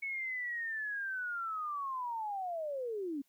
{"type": "linear sweep", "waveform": "sine", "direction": "down", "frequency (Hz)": [2217, 264.4], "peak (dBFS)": -35, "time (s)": [0.02, 3.22], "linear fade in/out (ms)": 10, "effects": ["white hiss -75 dBFS RMS until 3.28 s"]}